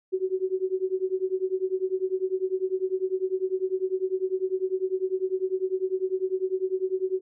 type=tone with tremolo; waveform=sine; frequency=375.6 Hz; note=F#4; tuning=26 cents sharp; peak=-20 dBFS; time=0.12-7.21 s; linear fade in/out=20 ms; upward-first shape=triangle; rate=10 Hz; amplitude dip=100%; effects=none

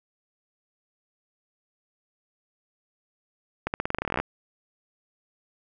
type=accelerating click train; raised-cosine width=0.5 ms; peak=-11 dBFS; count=17; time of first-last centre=3.67-4.2 s; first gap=69 ms; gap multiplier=0.89; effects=none

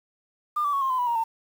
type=tone with pitch steps; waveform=sine; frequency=1204 / 1155.6 / 1109.2 / 1064.6 / 1021.8 / 980.8 / 941.4 / 903.5 Hz; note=D6 / D6 / C#6 / C6 / C6 / B5 / A#5 / A5; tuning=+43 / -28 / +1 / +30 / -41 / -12 / +17 / +46 cents; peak=-21 dBFS; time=0.56-1.24 s; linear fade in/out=10 ms; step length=85 ms; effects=tanh soft clip ceiling -17 dBFS + 8-bit

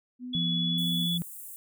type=tone with vibrato; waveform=sine; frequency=246.9 Hz; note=B3; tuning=in tune; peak=-35 dBFS; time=0.19-1.09 s; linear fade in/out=50 ms; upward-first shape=sine; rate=1.9 Hz; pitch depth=24 cents each way
type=tone with pitch glide; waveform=sine; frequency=3400 to 3426 Hz; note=G#7 to A7; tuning=+40 to -47 cents; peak=-28 dBFS; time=0.33-1.18 s; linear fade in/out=10 ms; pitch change=+13 cents; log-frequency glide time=0.52-1.06 s
type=tone; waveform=sine; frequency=171.7 Hz; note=F3; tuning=29 cents flat; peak=-28 dBFS; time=0.35-1.22 s; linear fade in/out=0 ms
type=high-pass noise; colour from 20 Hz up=white; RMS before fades=-43 dBFS; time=0.78-1.56 s; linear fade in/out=0 ms; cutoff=7800 Hz; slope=48 dB/octave
effects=none

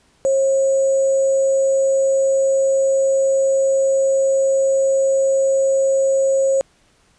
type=tone with sample-and-hold; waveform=sine; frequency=540 Hz; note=C#5; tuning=45 cents flat; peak=-13 dBFS; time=0.25-6.61 s; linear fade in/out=0 ms; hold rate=7350 Hz; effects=pink hiss -57 dBFS RMS until 7.18 s + resampled to 22050 Hz

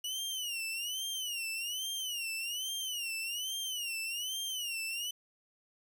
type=tone with vibrato; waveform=sawtooth; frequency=2907 Hz; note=F#7; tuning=31 cents flat; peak=-32 dBFS; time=0.04-5.11 s; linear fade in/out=5 ms; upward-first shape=sine; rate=1.2 Hz; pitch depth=160 cents each way; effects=none

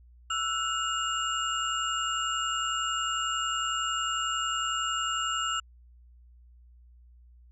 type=tone cluster; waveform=sine; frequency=1329 / 1460 / 2849 / 7370 Hz; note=E6 / F#6 / F7 / A#8; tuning=+14 / -24 / +34 / -21 cents; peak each=-30 / -37 / -32 / -37 dBFS; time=0.3-5.6 s; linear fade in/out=5 ms; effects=added 60 Hz sine -52 dBFS peak until 7.51 s

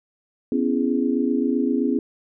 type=chord; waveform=sine; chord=C# minor seventh; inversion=third; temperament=just; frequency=249.5 / 277.2 / 332.6 / 415.8 Hz; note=B3 / C#4 / E4 / G#4; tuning=+18 / 0 / +16 / +2 cents; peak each=-22 / -23 / -26 / -27 dBFS; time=0.52-1.99 s; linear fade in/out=2 ms; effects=none

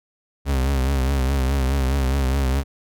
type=tone with vibrato; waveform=40% pulse; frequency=67 Hz; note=C2; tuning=42 cents sharp; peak=-17 dBFS; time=0.45-2.64 s; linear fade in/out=50 ms; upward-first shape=triangle; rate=4.8 Hz; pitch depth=89 cents each way; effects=none

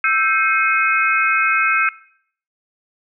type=tone cluster; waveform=sine; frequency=1318 / 1568 / 2162 / 2522 Hz; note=E6 / G6 / C#7 / D#7; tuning=-1 / 0 / -44 / +23 cents; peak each=-19 dBFS; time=0.04-1.89 s; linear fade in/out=2 ms; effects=noise-tail reverb RT60 0.6 s tail -20 dB re dry

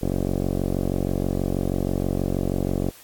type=tone with low-pass filter; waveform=10% pulse; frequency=46.25 Hz; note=F#1; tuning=in tune; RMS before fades=-24 dBFS; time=0.01-2.91 s; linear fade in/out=20 ms; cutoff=470 Hz; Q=6.6; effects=white hiss -48 dBFS RMS until 3.03 s + AAC 64 kbps

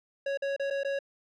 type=tone with dropouts; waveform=square; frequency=554.4 Hz; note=C#5; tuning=in tune; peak=-29 dBFS; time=0.26-0.99 s; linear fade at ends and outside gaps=5 ms; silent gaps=0.374-0.421 / 0.564-0.596 / 0.702-0.707 / 0.834-0.847 s; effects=low-pass 3000 Hz 12 dB/octave

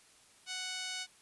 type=tone with band-pass filter; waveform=5% pulse; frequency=741 Hz; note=F#5; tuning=2 cents sharp; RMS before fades=-40 dBFS; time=0.46-1.07 s; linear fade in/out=50 ms; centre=3000 Hz; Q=0.63; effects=white hiss -62 dBFS RMS until 1.21 s + resampled to 24000 Hz

